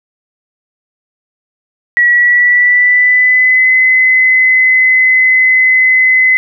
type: tone with pitch glide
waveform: sine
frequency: 1928 to 2033 Hz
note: B6 to B6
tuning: -42 to +50 cents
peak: -5 dBFS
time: 1.97-6.37 s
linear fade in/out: 0 ms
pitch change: +92 cents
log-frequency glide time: 2.09-3.73 s
effects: none